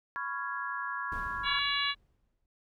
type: chord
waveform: sine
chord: C# dominant seventh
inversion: third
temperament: just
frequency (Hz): 997.9 / 1108.7 / 1385.9 / 1663.1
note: B5 / C#6 / E#6 / G#6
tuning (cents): +18 / 0 / -14 / +2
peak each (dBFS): -40 / -38 / -40 / -37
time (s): 0.16-1.59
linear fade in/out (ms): 0
type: noise with exponential decay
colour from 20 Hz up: brown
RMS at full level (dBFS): -39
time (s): 1.12-2.46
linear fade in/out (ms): 1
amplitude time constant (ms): 290
type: harmonic tone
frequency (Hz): 566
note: C#5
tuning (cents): +36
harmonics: 2 / 3 / 4 / 5 / 6 / 7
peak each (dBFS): -35 / -35 / -35 / -35 / -35 / -35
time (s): 1.43-1.95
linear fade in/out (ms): 50
effects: none